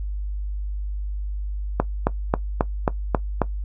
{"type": "click train", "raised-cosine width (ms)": 1, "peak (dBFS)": -3, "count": 7, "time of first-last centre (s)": [1.8, 3.417], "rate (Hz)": 3.71, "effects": ["noise-tail reverb RT60 0.1 s tail -17 dB re dry", "added 50 Hz sine -25 dBFS peak until 3.64 s"]}